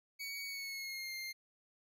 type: tone with pitch glide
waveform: 25% pulse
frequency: 2248 to 2110 Hz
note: C#7 to C7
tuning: +24 to +14 cents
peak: -37 dBFS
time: 0.19-1.33 s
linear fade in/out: 20 ms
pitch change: -110 cents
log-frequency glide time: 0.43-1.14 s
effects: none